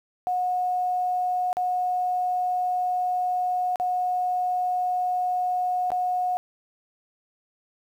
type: tone with dropouts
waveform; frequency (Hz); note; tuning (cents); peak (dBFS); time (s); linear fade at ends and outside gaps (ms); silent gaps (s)
sine; 727; F#5; -31; -22; 0.27-6.37; 0; 1.529-1.569 / 3.758-3.799 / 5.904-5.918
effects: 9-bit

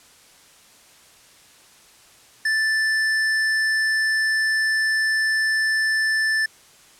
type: tone with hard clipping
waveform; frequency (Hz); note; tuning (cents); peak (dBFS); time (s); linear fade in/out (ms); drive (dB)
sine; 1760; A6; 0; -20; 2.45-6.46; 5; 11
effects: white hiss -51 dBFS RMS until 6.99 s + low-pass 10000 Hz 12 dB/octave

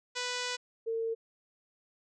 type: tone pair in turn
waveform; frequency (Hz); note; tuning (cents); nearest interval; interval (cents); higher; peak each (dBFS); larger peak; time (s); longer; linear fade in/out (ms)
5% pulse / sine; 494.4 / 453.6; B4 / A#4; +2 / -47; minor second; 149; first; -21 / -30; first; 0.15-0.57 / 0.86-1.15; first; 20
effects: resampled to 22050 Hz

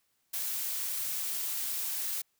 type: noise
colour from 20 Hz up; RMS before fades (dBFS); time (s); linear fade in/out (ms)
blue; -34; 0.33-2.22; 10
effects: white hiss -75 dBFS RMS until 2.39 s

